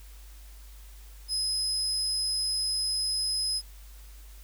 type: tone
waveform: 35% pulse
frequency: 5070 Hz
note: D#8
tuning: 32 cents sharp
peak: -24 dBFS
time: 1.28-3.62 s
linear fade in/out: 50 ms
effects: added 50 Hz sine -45 dBFS peak until 4.43 s + white hiss -56 dBFS RMS until 4.43 s